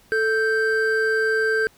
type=tone pair together; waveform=triangle; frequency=440 / 1567.1 Hz; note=A4 / G6; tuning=0 / -1 cents; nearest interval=octave + minor seventh; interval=2199 cents; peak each=-19 dBFS; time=0.12-1.67 s; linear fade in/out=0 ms; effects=pink hiss -55 dBFS RMS until 1.77 s